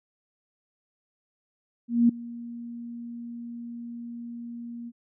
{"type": "tone with ADSR envelope", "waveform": "sine", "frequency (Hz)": 236.1, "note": "A#3", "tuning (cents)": 22, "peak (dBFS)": -14, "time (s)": [1.88, 4.92], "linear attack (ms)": 210, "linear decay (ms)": 6, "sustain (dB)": -21, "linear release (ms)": 42, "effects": []}